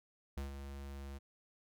square tone with ADSR envelope, 69.3 Hz, C#2, in tune, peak -38 dBFS, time 0.37-1.19 s, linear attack 5 ms, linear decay 130 ms, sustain -7 dB, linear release 21 ms, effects none

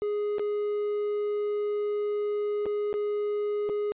triangle tone with dropouts, 415.3 Hz, G#4, in tune, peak -24 dBFS, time 0.02-3.92 s, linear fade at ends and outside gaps 0 ms, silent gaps 0.384-0.395 / 2.657-2.664 / 2.929-2.94 / 3.691-3.697 s, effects resampled to 8000 Hz

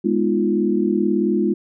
sine chord, F half-diminished seventh, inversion first, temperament equal, 207.7 / 246.9 / 311.1 / 349.2 Hz, Ab3 / Cb4 / Eb4 / F4, 0 / 0 / 0 / 0 cents, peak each -20 / -24 / -23 / -20 dBFS, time 0.04-1.54 s, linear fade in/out 10 ms, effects none

